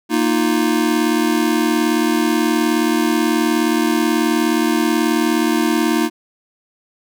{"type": "chord", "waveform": "square", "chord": "Bb suspended fourth", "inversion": "none", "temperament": "just", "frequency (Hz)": [233.1, 310.8, 349.6], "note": ["Bb3", "Eb4", "F4"], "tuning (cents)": [0, -2, 2], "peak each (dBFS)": [-20, -18, -21], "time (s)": [0.09, 6.1], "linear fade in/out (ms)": 50, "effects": []}